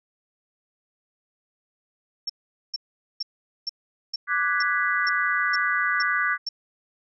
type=tone bursts; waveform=sine; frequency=5430 Hz; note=F8; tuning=50 cents flat; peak=-25 dBFS; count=10; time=2.27-6.49 s; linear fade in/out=5 ms; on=26 ms; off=440 ms
type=chord; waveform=sine; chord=G# half-diminished seventh; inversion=second; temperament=equal; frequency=1174.7 / 1480 / 1661.2 / 1975.5 Hz; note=D6 / F#6 / G#6 / B6; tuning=0 / 0 / 0 / 0 cents; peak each=-27 / -25 / -27 / -27 dBFS; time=4.27-6.38 s; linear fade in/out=50 ms
effects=none